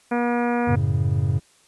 harmonic tone, 240 Hz, B3, 49 cents flat, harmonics 1 / 2 / 3 / 4 / 5 / 6 / 7 / 8 / 9 / 10, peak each -22 / -26 / -27 / -31 / -36 / -33 / -36 / -40 / -42 / -38 dBFS, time 0.11-0.76 s, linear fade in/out 10 ms
triangle chord, F# minor, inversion none, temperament equal, 92.5 / 110 / 138.59 Hz, F#2 / A2 / C#3, 0 / 0 / 0 cents, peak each -21 dBFS, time 0.67-1.4 s, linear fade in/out 20 ms
effects white hiss -57 dBFS RMS until 1.67 s + resampled to 24000 Hz

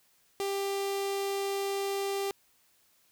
sawtooth tone with notch filter, 395.5 Hz, G4, 15 cents sharp, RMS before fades -32 dBFS, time 0.4-2.31 s, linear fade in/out 0 ms, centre 1500 Hz, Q 1.9, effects white hiss -67 dBFS RMS until 3.11 s

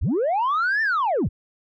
sine linear two-way sweep, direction up then down, 36.46 to 1812 to 36.46 Hz, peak -17 dBFS, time 0.01-1.29 s, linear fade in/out 20 ms, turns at 0.82 s, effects tanh soft clip ceiling -17 dBFS

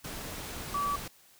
sine tone in noise, 1148 Hz, D6, 40 cents flat, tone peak -28 dBFS, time 0.74-0.96 s, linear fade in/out 5 ms, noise pink, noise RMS -40 dBFS, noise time 0.04-1.08 s, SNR +9 dB, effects white hiss -60 dBFS RMS until 1.39 s

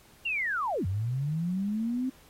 sine linear two-way sweep, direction down then up, 2833 to 88.5 to 264 Hz, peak -27 dBFS, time 0.25-2.1 s, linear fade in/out 10 ms, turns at 0.86 s, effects pink hiss -58 dBFS RMS until 2.29 s + AAC 48 kbps

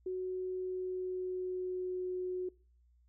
sine tone with pitch glide, 370 to 365.8 Hz, F#4 to F#4, 0 to -20 cents, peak -34 dBFS, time 0.06-2.49 s, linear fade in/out 5 ms, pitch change -20 cents, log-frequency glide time 0.57-2.12 s, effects noise-tail reverb RT60 0.4 s tail -23 dB re dry + added 60 Hz sine -64 dBFS peak until 3.08 s

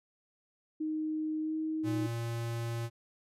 sine tone with pitch glide, 311.1 to 314.9 Hz, D#4 to D#4, 0 to +21 cents, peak -31 dBFS, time 0.8-2.07 s, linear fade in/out 10 ms, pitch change +21 cents, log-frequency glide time 1.41-1.55 s
square tone, 116.54 Hz, A#2, in tune, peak -34 dBFS, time 1.83-2.9 s, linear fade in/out 50 ms
effects resampled to 32000 Hz

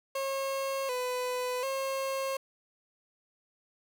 30% pulse tone with pitch steps, 542 / 499.8 / 538 Hz, C#5 / B4 / C5, -39 / +21 / +48 cents, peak -28 dBFS, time 0.15-2.37 s, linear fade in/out 5 ms, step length 740 ms, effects 10-bit

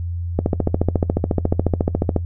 click train, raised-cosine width 2 ms, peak -3 dBFS, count 26, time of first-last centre 0.39-2.163 s, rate 14.1 Hz, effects noise-tail reverb RT60 0.1 s tail -19 dB re dry + added 86 Hz sine -22 dBFS peak until 2.25 s

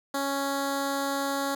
10% pulse tone with notch filter, 277.2 Hz, C#4, in tune, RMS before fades -29 dBFS, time 0.14-1.55 s, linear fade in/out 5 ms, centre 2300 Hz, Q 1.9, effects none

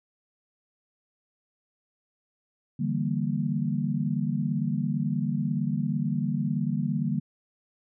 sine chord, E half-diminished seventh, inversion third, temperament equal, 146.83 / 164.81 / 196 / 233.1 Hz, D3 / E3 / G3 / Bb3, 0 / 0 / 0 / 0 cents, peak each -29 / -32 / -30 / -30 dBFS, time 2.79-7.2 s, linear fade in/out 10 ms, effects none

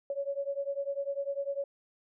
sine beating tone pair, 554.4 / 564.4 Hz, C#5 / C#5, 0 / +31 cents, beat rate 10 Hz, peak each -34 / -35 dBFS, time 0.1-1.64 s, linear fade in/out 2 ms, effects none

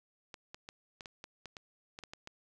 clicks, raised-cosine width 0.2 ms, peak -28 dBFS, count 12, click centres 0.342 / 0.545 / 0.689 / 1.008 / 1.058 / 1.241 / 1.457 / 1.568 / 1.989 / 2.037 / 2.135 / 2.274 s, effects none

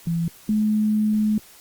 sine tone pair in turn, 167.5 / 213.6 Hz, E3 / G#3, +28 / +49 cents, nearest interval major third, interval 421 cents, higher second, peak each -20 / -17 dBFS, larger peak second, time 0.07-0.28 / 0.49-1.38 s, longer second, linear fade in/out 2 ms, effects white hiss -48 dBFS RMS until 1.6 s + Opus 48 kbps

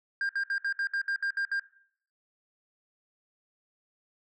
sine tone bursts, 1600 Hz, G6, 35 cents sharp, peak -24 dBFS, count 10, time 0.21-1.596 s, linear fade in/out 2 ms, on 81 ms, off 64 ms, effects noise-tail reverb RT60 0.6 s tail -18 dB re dry + tanh soft clip ceiling -26 dBFS

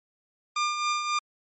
sawtooth tone with tremolo, 1200 Hz, D6, 37 cents sharp, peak -19 dBFS, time 0.56-1.19 s, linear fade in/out 5 ms, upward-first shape triangle, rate 3.7 Hz, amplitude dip 55%, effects MP3 32 kbps

